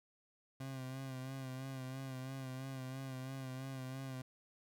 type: tone with vibrato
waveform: 30% pulse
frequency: 131.8 Hz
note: C3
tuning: 13 cents sharp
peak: -40 dBFS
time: 0.6-4.22 s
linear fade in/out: 5 ms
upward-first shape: sine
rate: 3 Hz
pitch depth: 39 cents each way
effects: none